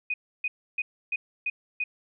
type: tone bursts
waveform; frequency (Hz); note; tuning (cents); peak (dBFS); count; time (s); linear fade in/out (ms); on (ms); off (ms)
sine; 2489; D#7; 0; -25; 6; 0.1-1.84; 5; 40; 300
effects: none